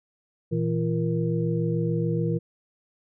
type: tone cluster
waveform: sine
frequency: 118 / 164.9 / 340.7 / 470.2 Hz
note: A#2 / E3 / F4 / A#4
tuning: +22 / +1 / -43 / +15 cents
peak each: -28 / -25 / -31 / -30 dBFS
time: 0.51-2.39 s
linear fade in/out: 20 ms
effects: none